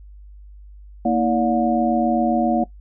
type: tone cluster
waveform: sine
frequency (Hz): 233.1 / 320.6 / 576 / 719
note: A#3 / E4 / D5 / F#5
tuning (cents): 0 / -48 / -34 / -50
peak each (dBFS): -19 / -23 / -24 / -21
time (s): 1.05-2.64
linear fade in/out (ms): 5
effects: noise-tail reverb RT60 0.1 s tail -18 dB re dry + added 50 Hz sine -39 dBFS peak until 2.8 s